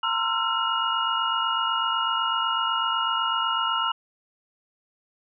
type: tone cluster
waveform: sine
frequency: 917 / 1037 / 1340 / 1388 / 2872 Hz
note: A#5 / C6 / E6 / F6 / F7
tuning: -29 / -16 / +28 / -11 / +48 cents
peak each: -29 / -31 / -26 / -32 / -28 dBFS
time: 0.03-3.92 s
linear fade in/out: 5 ms
effects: none